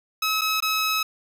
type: tone with dropouts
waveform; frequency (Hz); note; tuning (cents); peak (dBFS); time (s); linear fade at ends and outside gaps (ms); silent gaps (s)
15% pulse; 1285; E6; -45; -15; 0.22-1.03; 5; 0.412-0.416 / 0.604-0.623
effects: none